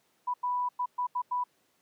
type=tone bursts at uneven times; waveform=sine; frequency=987.8 Hz; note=B5; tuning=in tune; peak=-27 dBFS; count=6; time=0.27-0.34 / 0.43-0.69 / 0.79-0.86 / 0.98-1.07 / 1.15-1.22 / 1.31-1.44 s; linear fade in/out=10 ms; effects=pink hiss -70 dBFS RMS until 1.81 s + high-pass 200 Hz 12 dB/octave